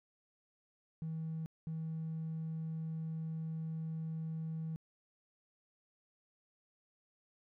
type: tone bursts at uneven times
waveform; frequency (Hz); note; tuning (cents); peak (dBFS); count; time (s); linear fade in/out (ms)
triangle; 160.5; E3; -46; -34; 2; 1.02-1.46 / 1.67-4.76; 0
effects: tanh soft clip ceiling -34 dBFS